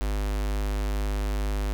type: tone with notch filter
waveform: square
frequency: 51.1 Hz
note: G#1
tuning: 27 cents flat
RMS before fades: -27 dBFS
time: 0.01-1.73 s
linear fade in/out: 0 ms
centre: 130 Hz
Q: 1.7
effects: none